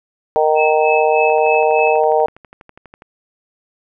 harmonic tone, 154.9 Hz, D#3, 7 cents flat, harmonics 3 / 4 / 5 / 6, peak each -15 / -16 / -16 / -21 dBFS, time 0.36-2.26 s, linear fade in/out 0 ms
sine tone with tremolo, 2600 Hz, E7, 24 cents flat, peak -17 dBFS, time 0.55-2.01 s, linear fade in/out 50 ms, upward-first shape sine, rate 3.3 Hz, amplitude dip 75%
click train, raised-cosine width 0.5 ms, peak -24 dBFS, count 22, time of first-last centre 1.3-3.021 s, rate 12.2 Hz
effects none

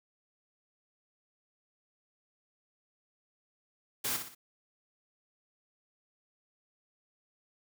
white noise with echo, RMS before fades -33 dBFS, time 4.04-4.17 s, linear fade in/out 10 ms, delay 60 ms, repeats 3, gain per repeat -7 dB, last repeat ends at 4.35 s, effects none

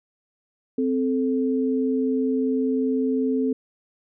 sine tone pair together, 260.1 / 437.4 Hz, C4 / A4, -10 / -10 cents, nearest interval major sixth, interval 900 cents, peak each -21 / -25 dBFS, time 0.78-3.53 s, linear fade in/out 5 ms, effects none

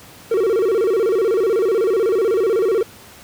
triangle tone with vibrato, 415.3 Hz, G#4, in tune, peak -12 dBFS, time 0.31-2.83 s, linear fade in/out 5 ms, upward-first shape square, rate 16 Hz, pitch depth 170 cents each way, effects pink hiss -42 dBFS RMS until 3.23 s + high-pass 80 Hz 12 dB/octave

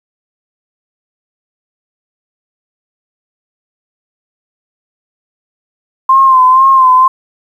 sine tone with vibrato, 1046.5 Hz, C6, in tune, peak -3 dBFS, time 6.09-7.08 s, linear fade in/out 5 ms, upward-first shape sine, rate 2.1 Hz, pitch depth 50 cents each way, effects 7-bit

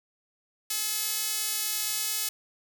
sawtooth tone with high-pass filter, 428.6 Hz, A4, 45 cents flat, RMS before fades -30 dBFS, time 0.7-2.29 s, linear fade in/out 5 ms, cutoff 5200 Hz, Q 0.51, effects none

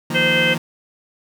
sawtooth chord, Eb suspended second, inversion none, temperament just, 155.56 / 175.01 / 233.3 Hz, Eb3 / F3 / Bb3, 0 / +4 / +2 cents, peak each -22 dBFS, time 0.1-0.58 s, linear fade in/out 5 ms
harmonic tone, 517 Hz, C5, 21 cents flat, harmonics 1 / 3 / 4 / 5 / 6, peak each -21 / -21 / -21 / -21 / -21 dBFS, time 0.14-0.55 s, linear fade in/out 20 ms
effects none

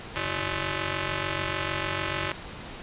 5% pulse ring-modulated tone, 236.1 Hz, A#3, 22 cents sharp, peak -13 dBFS, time 0.16-2.32 s, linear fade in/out 0 ms, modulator 803 Hz, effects pink hiss -40 dBFS RMS until 2.82 s + resampled to 8000 Hz

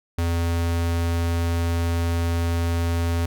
square tone, 84.6 Hz, E2, 45 cents sharp, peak -21 dBFS, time 0.18-3.26 s, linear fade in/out 5 ms, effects none

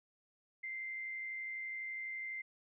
sine tone with amplitude modulation, 2086 Hz, C7, 6 cents flat, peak -38 dBFS, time 0.63-2.42 s, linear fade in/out 10 ms, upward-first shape sine, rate 112 Hz, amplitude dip 35%, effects none

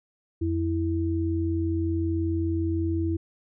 sine tone pair together, 87.31 / 328.4 Hz, F2 / E4, 0 / -6 cents, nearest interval octave + major seventh, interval 2294 cents, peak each -26 dBFS, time 0.41-3.17 s, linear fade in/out 10 ms, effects none

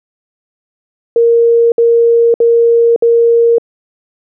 sine tone bursts, 466.2 Hz, A#4, in tune, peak -5 dBFS, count 4, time 1.16-3.583 s, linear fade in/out 2 ms, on 560 ms, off 61 ms, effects none

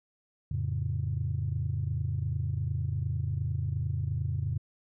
sine chord, F augmented, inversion none, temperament equal, 87.31 / 110 / 138.59 Hz, F2 / A2 / C#3, 0 / 0 / 0 cents, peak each -32 dBFS, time 0.51-4.58 s, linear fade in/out 5 ms, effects tanh soft clip ceiling -20 dBFS

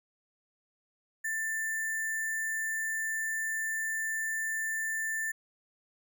sine tone with sample-and-hold, 1779 Hz, A6, 19 cents sharp, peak -30 dBFS, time 1.24-5.32 s, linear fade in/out 10 ms, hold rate 8820 Hz, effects none

